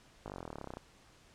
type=slowing click train; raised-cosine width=1 ms; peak=-28 dBFS; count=21; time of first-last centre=0.26-0.771 s; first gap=19 ms; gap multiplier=1.03; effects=pink hiss -62 dBFS RMS until 1.34 s + low-pass 8000 Hz 12 dB/octave